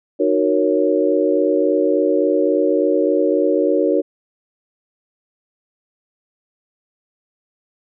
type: chord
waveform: sine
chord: D# minor seventh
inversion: none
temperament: equal with one note detuned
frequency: 306.5 / 370 / 466.2 / 554.4 Hz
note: D#4 / F#4 / A#4 / C#5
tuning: -26 / 0 / 0 / 0 cents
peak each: -19 dBFS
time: 0.19-4.02 s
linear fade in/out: 20 ms
effects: none